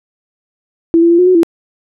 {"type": "tone with pitch steps", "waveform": "sine", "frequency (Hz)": [332.4, 338.5, 341.1, 360.8, 368.2, 335], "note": ["E4", "E4", "F4", "F#4", "F#4", "E4"], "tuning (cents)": [15, 46, -41, -44, -8, 28], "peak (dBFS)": -5, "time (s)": [0.94, 1.432], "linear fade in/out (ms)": 0, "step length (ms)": 82, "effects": []}